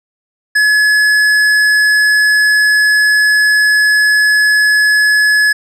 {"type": "tone with hard clipping", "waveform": "sine", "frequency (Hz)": 1701, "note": "G#6", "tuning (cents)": 41, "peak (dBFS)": -9, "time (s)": [0.55, 5.53], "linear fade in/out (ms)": 10, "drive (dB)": 10, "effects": []}